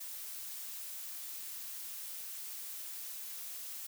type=noise; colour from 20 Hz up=blue; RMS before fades=-44 dBFS; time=0-3.87 s; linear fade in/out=10 ms; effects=none